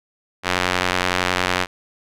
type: tone with band-pass filter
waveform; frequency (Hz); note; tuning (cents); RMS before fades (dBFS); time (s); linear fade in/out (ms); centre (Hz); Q
sawtooth; 90.8; F#2; -32; -21; 0.43-1.67; 50; 2200; 0.71
effects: none